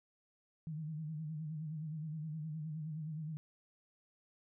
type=tone with vibrato; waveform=sine; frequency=155.56 Hz; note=D#3; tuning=in tune; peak=-39 dBFS; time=0.67-3.37 s; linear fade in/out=0 ms; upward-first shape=sine; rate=9.6 Hz; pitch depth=72 cents each way; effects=none